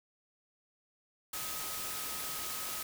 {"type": "tone in noise", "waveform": "sine", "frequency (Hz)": 1267, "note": "D#6", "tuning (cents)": 31, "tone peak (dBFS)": -48, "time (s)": [1.33, 2.83], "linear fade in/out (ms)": 5, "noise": "white", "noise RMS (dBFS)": -39, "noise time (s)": [1.33, 2.83], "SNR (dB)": -12, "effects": []}